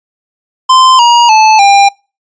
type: tone with pitch steps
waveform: square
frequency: 1036 / 950 / 871.2 / 798.9 Hz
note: C6 / A#5 / A5 / G5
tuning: -17 / +33 / -17 / +33 cents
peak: -3 dBFS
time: 0.69-1.89 s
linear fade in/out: 10 ms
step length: 300 ms
effects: noise-tail reverb RT60 0.3 s tail -26 dB re dry + resampled to 16000 Hz